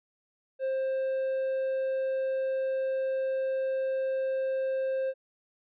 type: tone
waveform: triangle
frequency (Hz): 529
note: C5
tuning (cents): +19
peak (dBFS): -25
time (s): 0.59-5.14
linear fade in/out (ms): 50
effects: resampled to 8000 Hz